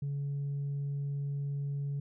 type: tone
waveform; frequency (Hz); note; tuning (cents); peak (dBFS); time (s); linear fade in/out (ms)
sine; 141.4; C#3; +35; -30; 0.02-2; 5
effects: tanh soft clip ceiling -30 dBFS